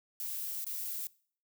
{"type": "noise with dropouts", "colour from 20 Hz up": "violet", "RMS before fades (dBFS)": -38, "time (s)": [0.2, 1.07], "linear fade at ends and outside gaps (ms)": 1, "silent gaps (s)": [0.644, 0.666], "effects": ["noise-tail reverb RT60 0.5 s tail -22 dB re dry"]}